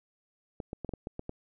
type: clicks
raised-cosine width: 2 ms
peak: -23 dBFS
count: 8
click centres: 0.602 / 0.731 / 0.847 / 0.892 / 0.937 / 1.071 / 1.194 / 1.294 s
effects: none